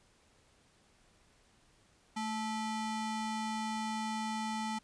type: ring-modulated tone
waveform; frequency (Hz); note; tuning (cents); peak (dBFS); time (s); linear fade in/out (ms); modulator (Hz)
square; 545; C#5; -29; -32; 2.16-4.79; 10; 325
effects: pink hiss -67 dBFS RMS until 4.83 s + resampled to 22050 Hz